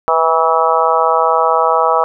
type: harmonic tone with a mistuned harmonic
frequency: 162.2 Hz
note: E3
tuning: 28 cents flat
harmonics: 3 / 4 / 5 / 6 / 7 / 8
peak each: -17 / -17 / -17 / -17 / -17 / -17 dBFS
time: 0.08-2.04 s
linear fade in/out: 0 ms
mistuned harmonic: 3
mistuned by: +22 cents
effects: none